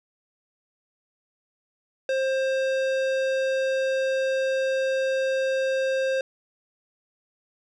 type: tone with tanh clipping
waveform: sine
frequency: 530 Hz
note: C5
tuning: 22 cents sharp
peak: -24 dBFS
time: 2.09-6.21 s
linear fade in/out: 2 ms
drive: 17 dB
effects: none